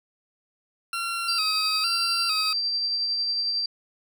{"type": "tone with vibrato", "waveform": "20% pulse", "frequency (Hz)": 1318.5, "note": "E6", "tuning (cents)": 0, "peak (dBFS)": -22, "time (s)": [0.93, 2.53], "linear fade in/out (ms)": 2, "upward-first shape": "square", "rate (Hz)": 1.1, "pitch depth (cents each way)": 65}
{"type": "tone with tremolo", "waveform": "sine", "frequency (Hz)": 4699, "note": "D8", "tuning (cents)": 0, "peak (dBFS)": -22, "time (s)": [1.28, 3.66], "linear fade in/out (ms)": 5, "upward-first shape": "triangle", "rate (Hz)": 11, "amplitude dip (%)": 30}
{"effects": []}